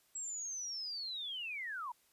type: linear sweep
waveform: sine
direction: down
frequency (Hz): 7720 to 907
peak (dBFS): -39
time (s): 0.15-1.92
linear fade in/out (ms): 5
effects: white hiss -71 dBFS RMS until 2.12 s + resampled to 32000 Hz